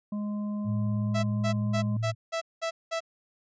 harmonic tone, 207.7 Hz, G#3, in tune, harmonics 1 / 3 / 5, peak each -29 / -45 / -48 dBFS, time 0.12-1.97 s, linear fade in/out 5 ms
sine tone with pitch glide, 110 to 111.86 Hz, A2 to A2, 0 to +29 cents, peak -27 dBFS, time 0.64-2.15 s, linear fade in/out 50 ms, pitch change +29 cents, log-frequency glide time 0.84-1.52 s
sawtooth tone bursts, 659.3 Hz, E5, in tune, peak -24 dBFS, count 7, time 1.14-3.005 s, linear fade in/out 20 ms, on 95 ms, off 200 ms
effects resampled to 16000 Hz

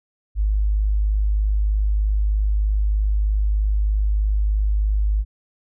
sine tone, 51.6 Hz, G#1, 10 cents flat, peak -16 dBFS, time 0.35-5.25 s, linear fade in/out 50 ms, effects none

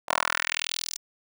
10% pulse tone with high-pass filter sweep, 40.94 Hz, E1, 11 cents flat, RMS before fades -29 dBFS, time 0.08-0.97 s, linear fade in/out 10 ms, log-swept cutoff 800 to 6200 Hz, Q 2.1, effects none

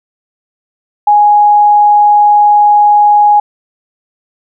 sine tone, 830.6 Hz, G#5, in tune, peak -3 dBFS, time 1.07-3.4 s, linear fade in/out 5 ms, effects none

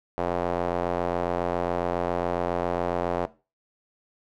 square tone with band-pass filter, 43.64 Hz, F1, 1 cent flat, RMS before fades -27 dBFS, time 0.18-3.26 s, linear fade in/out 0 ms, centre 660 Hz, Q 1.8, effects noise-tail reverb RT60 0.3 s tail -18 dB re dry

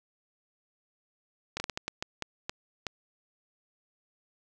slowing click train, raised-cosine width 0.2 ms, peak -15 dBFS, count 10, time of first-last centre 1.57-2.867 s, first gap 30 ms, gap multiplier 1.37, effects none

